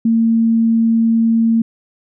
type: tone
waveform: sine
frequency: 227.4 Hz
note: A#3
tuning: 43 cents flat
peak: -10 dBFS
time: 0.05-1.62 s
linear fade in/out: 5 ms
effects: none